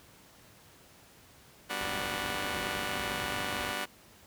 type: chord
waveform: 5% pulse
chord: G major seventh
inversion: none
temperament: just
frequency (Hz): 196 / 245 / 294 / 367.5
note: G3 / B3 / D4 / F#4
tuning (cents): 0 / -14 / +2 / -12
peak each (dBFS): -29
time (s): 1.69-3.86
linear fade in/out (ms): 20
type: low-pass noise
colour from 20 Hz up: pink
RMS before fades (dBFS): -41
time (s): 1.8-3.73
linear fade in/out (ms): 20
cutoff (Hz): 4100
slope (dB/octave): 96
effects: pink hiss -57 dBFS RMS until 4.26 s + high-pass 60 Hz 12 dB/octave